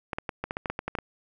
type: clicks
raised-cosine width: 0.5 ms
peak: -15 dBFS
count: 12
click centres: 0.132 / 0.185 / 0.292 / 0.44 / 0.509 / 0.569 / 0.658 / 0.7 / 0.791 / 0.88 / 0.952 / 0.987 s
effects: none